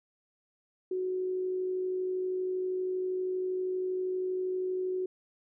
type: tone with amplitude modulation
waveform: sine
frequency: 370 Hz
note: F#4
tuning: in tune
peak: -28 dBFS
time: 0.91-5.06 s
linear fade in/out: 5 ms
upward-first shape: sine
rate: 52.6 Hz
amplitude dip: 25%
effects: none